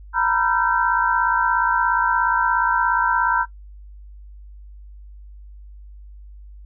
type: tone cluster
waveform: sine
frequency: 929 / 986 / 1365 / 1551 Hz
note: A#5 / B5 / F6 / G6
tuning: -6 / -3 / -40 / -19 cents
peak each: -22 dBFS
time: 0.13-3.46 s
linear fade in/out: 50 ms
effects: noise-tail reverb RT60 0.1 s tail -19 dB re dry + added 50 Hz sine -38 dBFS peak until 6.65 s